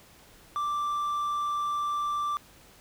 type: tone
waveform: triangle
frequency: 1174.7 Hz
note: D6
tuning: in tune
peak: -25 dBFS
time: 0.56-2.37 s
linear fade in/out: 0 ms
effects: pink hiss -55 dBFS RMS until 2.8 s